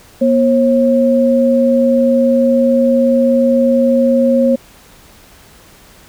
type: tone pair together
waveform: sine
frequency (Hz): 240.1 / 539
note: B3 / C#5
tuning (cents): -49 / -49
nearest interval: octave + major second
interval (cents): 1400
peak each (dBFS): -11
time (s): 0.21-4.56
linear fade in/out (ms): 10
effects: pink hiss -43 dBFS RMS until 6.08 s